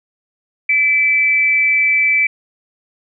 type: tone pair together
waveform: sine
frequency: 2011 / 2319 Hz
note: B6 / D7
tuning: +31 / -22 cents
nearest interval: major second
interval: 247 cents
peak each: -22 / -11 dBFS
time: 0.69-2.27 s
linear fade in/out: 5 ms
effects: none